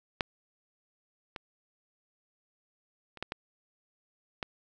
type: clicks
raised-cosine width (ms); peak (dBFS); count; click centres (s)
0.3; -11 / -22 / -30 / -17 / -18 / -17; 6; 0.208 / 1.362 / 3.173 / 3.226 / 3.321 / 4.428
effects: none